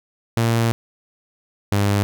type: tone pair in turn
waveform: sawtooth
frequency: 115.4 / 101.22 Hz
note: A#2 / G#2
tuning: -17 / -44 cents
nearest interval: major second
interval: 227 cents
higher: first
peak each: -12 dBFS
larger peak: neither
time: 0.37-0.72 / 1.72-2.03 s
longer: first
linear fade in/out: 0 ms
effects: none